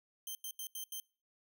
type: tone bursts at uneven times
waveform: 5% pulse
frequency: 3130 Hz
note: G7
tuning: 3 cents flat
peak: -32 dBFS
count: 5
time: 0.27-0.35 / 0.44-0.51 / 0.59-0.67 / 0.75-0.84 / 0.92-1 s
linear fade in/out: 2 ms
effects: noise-tail reverb RT60 0.4 s tail -26 dB re dry